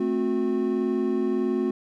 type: chord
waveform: triangle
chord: F# diminished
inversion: first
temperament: equal with one note detuned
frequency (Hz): 220 / 261.6 / 362.8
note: A3 / C4 / F#4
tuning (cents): 0 / 0 / -34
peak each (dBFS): -26 / -25 / -23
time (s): 0-1.71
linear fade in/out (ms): 5
effects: none